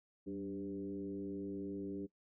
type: tone with frequency modulation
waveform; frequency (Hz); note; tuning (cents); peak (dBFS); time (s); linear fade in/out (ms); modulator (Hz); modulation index
sine; 293.7; D4; 0; -39; 0.26-2.07; 20; 103; 1.1
effects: noise-tail reverb RT60 0.1 s tail -21 dB re dry